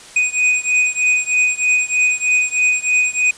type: beating tone pair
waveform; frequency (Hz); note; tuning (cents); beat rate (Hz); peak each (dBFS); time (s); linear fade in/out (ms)
square; 2489 / 2492.2; D#7 / D#7; 0 / +2; 3.2; -17 / -18; 0.16-3.31; 5
effects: white hiss -39 dBFS RMS until 3.37 s + resampled to 22050 Hz